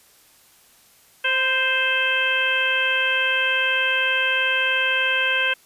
harmonic tone with a mistuned harmonic, 523.3 Hz, C5, in tune, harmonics 1 / 2 / 3 / 4 / 5 / 6, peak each -30 / -31 / -22 / -30 / -22 / -26 dBFS, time 1.24-5.54 s, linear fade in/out 10 ms, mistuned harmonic 2, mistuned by -29 cents, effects white hiss -54 dBFS RMS until 5.65 s + resampled to 32000 Hz

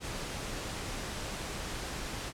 pink noise, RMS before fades -38 dBFS, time 0-2.33 s, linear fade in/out 50 ms, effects low-pass 9000 Hz 12 dB/octave

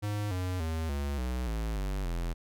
square tone with pitch steps, 103.83 / 91.44 / 80.53 / 70.92 / 62.46 / 55 / 48.44 / 42.66 Hz, G#2 / F#2 / E2 / C#2 / B1 / A1 / G1 / F1, 0 / -20 / -40 / +40 / +20 / 0 / -20 / -40 cents, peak -31 dBFS, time 0.02-2.34 s, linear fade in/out 20 ms, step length 290 ms, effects none

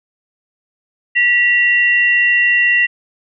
sine tone pair together, 1946 / 2752 Hz, B6 / F7, -26 / -26 cents, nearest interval tritone, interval 600 cents, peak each -11 / -15 dBFS, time 1.15-2.87 s, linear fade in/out 20 ms, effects none

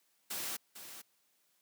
white noise with echo, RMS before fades -39 dBFS, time 0.3-0.57 s, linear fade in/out 10 ms, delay 450 ms, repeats 1, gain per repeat -10 dB, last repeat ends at 1.02 s, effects white hiss -74 dBFS RMS until 1.61 s + high-pass 150 Hz 12 dB/octave

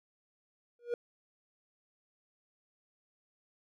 triangle tone with exponential growth, 477.8 Hz, A#4, 43 cents sharp, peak -25 dBFS, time 0.79-0.94 s, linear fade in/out 2 ms, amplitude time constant 31 ms, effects none

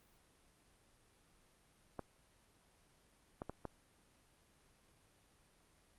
clicks, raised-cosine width 1 ms, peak -28 dBFS, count 4, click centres 1.993 / 3.419 / 3.496 / 3.653 s, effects pink hiss -70 dBFS RMS until 5.98 s + Opus 32 kbps

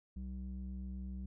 square tone with low-pass filter, 63.7 Hz, C2, 46 cents flat, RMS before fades -43 dBFS, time 0.16-1.26 s, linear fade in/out 5 ms, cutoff 180 Hz, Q 2.4, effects none

